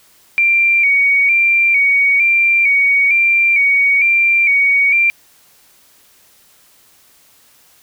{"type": "tone with vibrato", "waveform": "sine", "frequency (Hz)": 2304, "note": "D7", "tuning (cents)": -34, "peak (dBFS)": -9, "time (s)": [0.38, 5.1], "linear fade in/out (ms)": 0, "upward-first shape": "square", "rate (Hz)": 1.1, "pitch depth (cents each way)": 47, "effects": ["white hiss -50 dBFS RMS until 7.82 s"]}